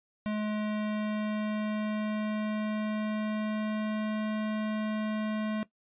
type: tone with pitch glide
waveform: square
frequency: 212.3 to 215 Hz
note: G#3 to A3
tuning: +38 to -40 cents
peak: -30 dBFS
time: 0.26-5.63 s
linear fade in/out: 0 ms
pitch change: +22 cents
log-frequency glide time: 0.83-4.32 s
effects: noise-tail reverb RT60 0.1 s tail -17 dB re dry + resampled to 8000 Hz